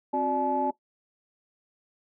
sine tone cluster, 264.8 / 363.6 / 591 / 859 Hz, C4 / F#4 / D5 / A5, +21 / -30 / +11 / -42 cents, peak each -30 / -32 / -31 / -26 dBFS, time 0.13-0.71 s, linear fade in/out 10 ms, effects noise-tail reverb RT60 0.1 s tail -17 dB re dry + tanh soft clip ceiling -14 dBFS

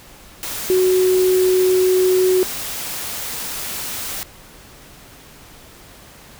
sine tone in noise, 370.1 Hz, F#4, in tune, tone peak -12 dBFS, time 0.7-2.43 s, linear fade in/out 0 ms, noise white, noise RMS -27 dBFS, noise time 0.43-4.23 s, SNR +12 dB, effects pink hiss -43 dBFS RMS until 6.39 s

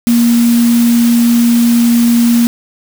sine tone in noise, 235.7 Hz, A#3, 19 cents sharp, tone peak -6 dBFS, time 0.07-2.47 s, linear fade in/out 0 ms, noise white, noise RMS -22 dBFS, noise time 0.07-2.47 s, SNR +13 dB, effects none

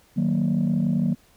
sine chord, D# minor, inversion none, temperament just, 155.56 / 186.68 / 233.3 Hz, D#3 / F#3 / A#3, 0 / +16 / +2 cents, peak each -23 / -22 / -22 dBFS, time 0.16-1.15 s, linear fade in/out 20 ms, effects tanh soft clip ceiling -15 dBFS + pink hiss -58 dBFS RMS until 1.36 s

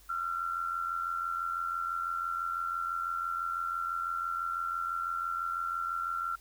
sine tone with amplitude modulation, 1364 Hz, F6, 41 cents flat, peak -28 dBFS, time 0.09-6.36 s, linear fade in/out 10 ms, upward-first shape sine, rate 86 Hz, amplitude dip 65%, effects added 50 Hz sine -58 dBFS peak until 6.4 s + white hiss -60 dBFS RMS until 6.4 s

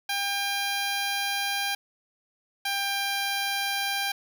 10% pulse tone pair in turn, 800 / 795.4 Hz, G5 / G5, +35 / +25 cents, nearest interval unison, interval 10 cents, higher first, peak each -18 dBFS, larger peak neither, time 0.09-1.75 / 2.65-4.12 s, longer first, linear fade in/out 5 ms, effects none

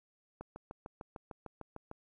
click train, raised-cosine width 1 ms, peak -30 dBFS, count 11, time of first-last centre 0.41-1.914 s, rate 6.65 Hz, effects 12-bit

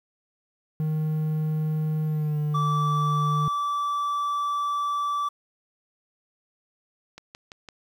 triangle tone with pitch glide, 155.2 to 149.74 Hz, D#3 to D3, -4 to +34 cents, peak -21 dBFS, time 0.8-3.48 s, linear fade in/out 0 ms, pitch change -62 cents, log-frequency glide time 2.04-2.39 s
triangle tone, 1160 Hz, D6, 22 cents flat, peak -22 dBFS, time 2.54-5.29 s, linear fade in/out 10 ms
click train, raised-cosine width 0.2 ms, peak -24 dBFS, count 4, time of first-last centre 7.18-7.688 s, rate 5.91 Hz
effects 9-bit

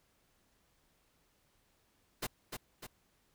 pink noise with echo, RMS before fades -37 dBFS, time 2.22-2.27 s, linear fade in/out 10 ms, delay 300 ms, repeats 2, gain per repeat -5 dB, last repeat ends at 2.87 s, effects pink hiss -73 dBFS RMS until 3.34 s

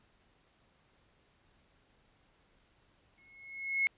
sine tone with exponential growth, 2176 Hz, C#7, 33 cents flat, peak -24 dBFS, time 3.18-3.87 s, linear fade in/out 0 ms, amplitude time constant 150 ms, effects pink hiss -69 dBFS RMS until 3.97 s + resampled to 8000 Hz

